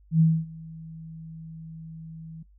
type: tone with ADSR envelope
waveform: sine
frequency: 161.3 Hz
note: E3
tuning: 37 cents flat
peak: -14 dBFS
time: 0.11-2.43 s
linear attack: 92 ms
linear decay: 250 ms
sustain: -24 dB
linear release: 8 ms
effects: noise-tail reverb RT60 0.1 s tail -19 dB re dry + added 50 Hz sine -53 dBFS peak until 2.58 s